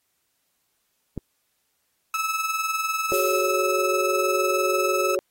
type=click; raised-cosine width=3 ms; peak=-16 dBFS; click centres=1.177 s
type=tone with tremolo; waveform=30% pulse; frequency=1302 Hz; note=E6; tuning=22 cents flat; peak=-19 dBFS; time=2.14-5.15 s; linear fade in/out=2 ms; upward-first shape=sine; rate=20 Hz; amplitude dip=55%
type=chord; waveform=sine; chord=F# suspended second; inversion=none; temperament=just; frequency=370 / 416.2 / 555 Hz; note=F#4 / G#4 / C#5; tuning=0 / +4 / +2 cents; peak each=-25 / -28 / -25 dBFS; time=3.12-5.19 s; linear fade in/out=0 ms
type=noise with exponential decay; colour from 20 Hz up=violet; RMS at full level=-27 dBFS; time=3.13-4.19 s; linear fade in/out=1 ms; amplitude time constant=230 ms
effects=white hiss -72 dBFS RMS until 5.3 s + AAC 48 kbps